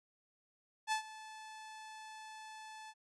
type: tone with ADSR envelope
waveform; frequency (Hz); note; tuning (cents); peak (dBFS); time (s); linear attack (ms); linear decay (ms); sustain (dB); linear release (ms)
sawtooth; 870; A5; -20; -27; 0.87-2.94; 50; 100; -18; 46
effects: resampled to 22050 Hz